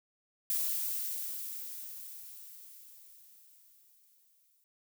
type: noise with exponential decay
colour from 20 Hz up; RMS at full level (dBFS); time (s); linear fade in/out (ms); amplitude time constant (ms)
violet; -31; 0.5-4.64; 0; 900
effects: none